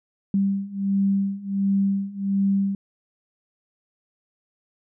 sine beating tone pair, 196 / 197.4 Hz, G3 / G3, 0 / +12 cents, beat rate 1.4 Hz, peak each -24 / -22 dBFS, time 0.34-2.75 s, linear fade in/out 2 ms, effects none

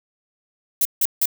violet noise bursts, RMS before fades -18 dBFS, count 3, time 0.81-1.256 s, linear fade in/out 2 ms, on 42 ms, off 160 ms, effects none

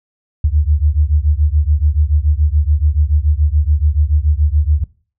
sine beating tone pair, 71.9 / 78.9 Hz, D2 / D#2, -36 / +25 cents, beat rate 7 Hz, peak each -13 / -14 dBFS, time 0.44-4.84 s, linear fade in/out 5 ms, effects noise-tail reverb RT60 0.4 s tail -20 dB re dry

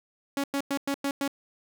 sawtooth tone bursts, 278.9 Hz, C#4, 11 cents sharp, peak -22 dBFS, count 6, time 0.37-1.278 s, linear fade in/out 2 ms, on 68 ms, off 100 ms, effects none

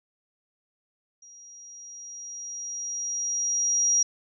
sine tone with level ramp, 5720 Hz, F8, 41 cents sharp, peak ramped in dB -47 to -18 dBFS, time 1.22-4.03 s, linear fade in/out 5 ms, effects none

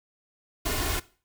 pink noise with comb filter, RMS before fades -28 dBFS, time 0.65-1 s, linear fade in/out 10 ms, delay 2.8 ms, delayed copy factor +0.65, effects noise-tail reverb RT60 0.4 s tail -19 dB re dry

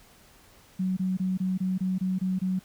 sine tone bursts, 186.3 Hz, F#3, 12 cents sharp, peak -24 dBFS, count 9, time 0.79-2.594 s, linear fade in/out 10 ms, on 180 ms, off 23 ms, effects pink hiss -56 dBFS RMS until 2.64 s

